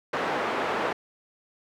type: band-pass noise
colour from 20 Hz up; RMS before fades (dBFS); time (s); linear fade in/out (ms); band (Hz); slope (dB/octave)
pink; -28; 0.13-0.93; 5; 400 to 1700; 12
effects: none